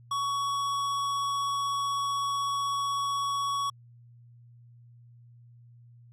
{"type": "tone with hard clipping", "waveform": "triangle", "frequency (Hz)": 1121, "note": "C#6", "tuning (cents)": 19, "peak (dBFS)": -29, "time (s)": [0.11, 3.7], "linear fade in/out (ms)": 5, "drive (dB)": 18, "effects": ["added 119 Hz sine -51 dBFS peak until 6.12 s", "AAC 64 kbps"]}